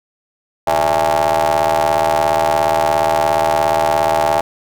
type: ring-modulated tone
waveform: 30% pulse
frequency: 77.1 Hz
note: D#2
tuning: 15 cents flat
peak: -7 dBFS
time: 0.67-4.41 s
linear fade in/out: 5 ms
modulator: 741 Hz
effects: none